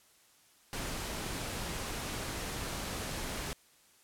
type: noise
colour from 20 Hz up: pink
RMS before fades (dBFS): -38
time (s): 0.73-3.53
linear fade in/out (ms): 0
effects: white hiss -64 dBFS RMS until 4.03 s + low-pass 12000 Hz 12 dB/octave